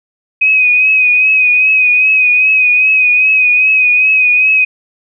sine tone with vibrato, 2514 Hz, D#7, 17 cents sharp, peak -6 dBFS, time 0.41-4.65 s, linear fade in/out 10 ms, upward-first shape triangle, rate 2.5 Hz, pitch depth 48 cents each way, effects none

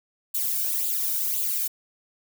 violet noise with flanger, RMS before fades -26 dBFS, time 0.34-1.68 s, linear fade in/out 10 ms, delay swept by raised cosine 0.26 to 1.36 ms, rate 1.9 Hz, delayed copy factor +0.75, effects none

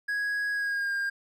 triangle tone with pitch glide, 1660 to 1607.2 Hz, G#6 to G6, -1 to +43 cents, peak -25 dBFS, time 0.08-1.1 s, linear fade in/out 10 ms, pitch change -56 cents, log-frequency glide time 0.52-0.93 s, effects none

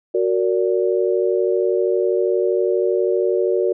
sine chord, Gb augmented, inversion none, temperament just, 370 / 462.5 / 578.1 Hz, Gb4 / Bb4 / D5, 0 / -14 / -27 cents, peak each -18 / -20 / -23 dBFS, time 0.14-3.73 s, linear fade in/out 10 ms, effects none

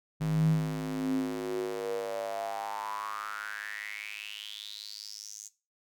square tone with high-pass filter sweep, 52.5 Hz, G#1, 19 cents sharp, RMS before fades -34 dBFS, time 0.2-5.49 s, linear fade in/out 20 ms, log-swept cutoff 130 to 6800 Hz, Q 7.7, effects noise-tail reverb RT60 0.3 s tail -17 dB re dry

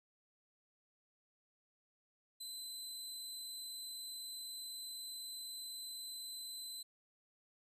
25% pulse tone, 4038 Hz, B7, 38 cents sharp, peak -40 dBFS, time 2.4-6.83 s, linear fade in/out 10 ms, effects none

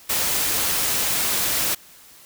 white noise, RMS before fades -22 dBFS, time 0.09-1.75 s, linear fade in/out 10 ms, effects white hiss -48 dBFS RMS until 2.25 s

